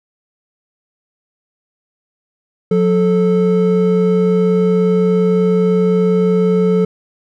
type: tone pair together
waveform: triangle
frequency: 180.25 / 437.2 Hz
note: F#3 / A4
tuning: -45 / -11 cents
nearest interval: octave + minor third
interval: 1534 cents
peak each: -11 dBFS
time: 2.71-6.85 s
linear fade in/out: 5 ms
effects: none